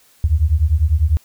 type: beating tone pair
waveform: sine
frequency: 72.5 / 82.5 Hz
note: D2 / E2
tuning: -22 / +2 cents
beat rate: 10 Hz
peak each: -15 dBFS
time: 0.24-1.17 s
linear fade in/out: 0 ms
effects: white hiss -53 dBFS RMS until 1.24 s